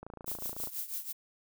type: click train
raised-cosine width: 1 ms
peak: -30 dBFS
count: 19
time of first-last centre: 0.03-0.673 s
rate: 28 Hz
type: noise with tremolo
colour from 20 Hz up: violet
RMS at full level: -35 dBFS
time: 0.26-1.13 s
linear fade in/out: 20 ms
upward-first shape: triangle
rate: 6.1 Hz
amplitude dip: 85%
effects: none